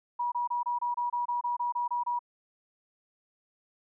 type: tone bursts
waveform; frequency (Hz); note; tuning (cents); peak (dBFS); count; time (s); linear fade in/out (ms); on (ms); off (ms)
sine; 965; B5; -40; -27; 13; 0.19-2.192; 10; 130; 26
effects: none